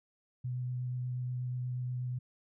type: tone with vibrato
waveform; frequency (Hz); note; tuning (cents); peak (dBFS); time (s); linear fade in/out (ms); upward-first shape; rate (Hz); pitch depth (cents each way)
sine; 125.1; B2; +23; -33; 0.44-2.19; 10; sine; 8.3; 11
effects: none